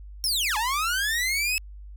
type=linear two-way sweep; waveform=sawtooth; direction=down then up; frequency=5590 to 830.6 to 2608 Hz; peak=-20 dBFS; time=0.24-1.58 s; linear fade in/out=0 ms; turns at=0.57 s; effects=added 50 Hz sine -39 dBFS peak until 1.96 s